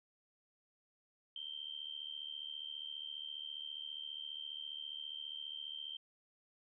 sine tone with amplitude modulation, 3136 Hz, G7, in tune, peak -39 dBFS, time 1.36-5.97 s, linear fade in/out 2 ms, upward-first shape sine, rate 74.8 Hz, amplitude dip 85%, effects none

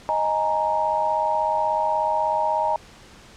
sine chord, D# suspended fourth, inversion none, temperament equal with one note detuned, 622.3 / 835.9 / 932.3 Hz, D#5 / G#5 / A#5, 0 / +11 / 0 cents, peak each -25 / -25 / -22 dBFS, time 0.09-2.76 s, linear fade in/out 0 ms, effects pink hiss -47 dBFS RMS until 3.36 s + low-pass 7000 Hz 12 dB/octave

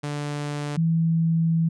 sawtooth / sine tone pair in turn, 146.3 / 164.22 Hz, D3 / E3, -6 / -6 cents, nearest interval major second, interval 200 cents, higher second, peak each -23 / -18 dBFS, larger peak second, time 0.03-0.77 / 0.77-1.69 s, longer second, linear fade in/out 10 ms, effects resampled to 22050 Hz

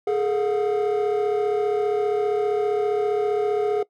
triangle tone cluster, 416.9 / 452 / 723 Hz, G#4 / A4 / F#5, +7 / +47 / -40 cents, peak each -18 / -24 / -26 dBFS, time 0.07-3.83 s, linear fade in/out 5 ms, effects noise-tail reverb RT60 0.1 s tail -21 dB re dry + tanh soft clip ceiling -13 dBFS

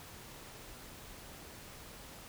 silence, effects pink hiss -51 dBFS RMS until 2.28 s

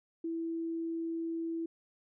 sine tone, 330.1 Hz, E4, 2 cents sharp, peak -33 dBFS, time 0.24-1.66 s, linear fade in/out 5 ms, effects none

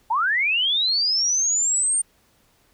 sine linear sweep, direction up, 840 to 8870 Hz, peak -18 dBFS, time 0.1-2.02 s, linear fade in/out 10 ms, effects pink hiss -61 dBFS RMS until 2.73 s

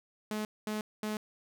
sawtooth tone bursts, 213.4 Hz, G#3, 47 cents sharp, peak -29 dBFS, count 3, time 0.31-1.17 s, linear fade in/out 2 ms, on 140 ms, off 220 ms, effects none

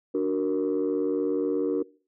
sine chord, D augmented, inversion none, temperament equal, 293.7 / 370 / 466.2 Hz, D4 / F#4 / A#4, 0 / 0 / 0 cents, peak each -26 dBFS, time 0.14-1.83 s, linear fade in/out 10 ms, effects noise-tail reverb RT60 0.4 s tail -22 dB re dry + tanh soft clip ceiling -18 dBFS

